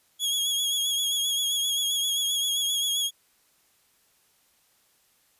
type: tone with vibrato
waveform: sawtooth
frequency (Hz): 3322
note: G#7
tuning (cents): 0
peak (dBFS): -21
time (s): 0.19-3.11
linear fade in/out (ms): 50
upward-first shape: triangle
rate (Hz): 7.6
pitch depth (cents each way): 47
effects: white hiss -65 dBFS RMS until 5.39 s + resampled to 32000 Hz